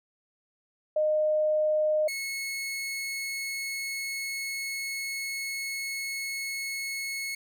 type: tone pair in turn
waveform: sine / sawtooth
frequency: 614 / 2188 Hz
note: D#5 / C#7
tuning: -23 / -23 cents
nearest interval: octave + minor seventh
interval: 2200 cents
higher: second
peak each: -22 / -28 dBFS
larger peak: first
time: 0.96-2.08 / 2.08-7.35 s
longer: second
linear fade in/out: 5 ms
effects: none